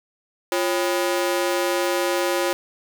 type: ring-modulated tone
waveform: sawtooth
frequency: 448.5 Hz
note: A4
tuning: 33 cents sharp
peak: -13 dBFS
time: 0.52-2.53 s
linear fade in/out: 0 ms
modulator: 98.8 Hz
effects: none